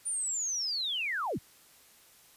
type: linear sweep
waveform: sine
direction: down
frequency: 9397 to 41.2 Hz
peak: -30 dBFS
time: 0.05-1.39 s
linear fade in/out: 20 ms
effects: white hiss -59 dBFS RMS until 2.36 s + resampled to 32000 Hz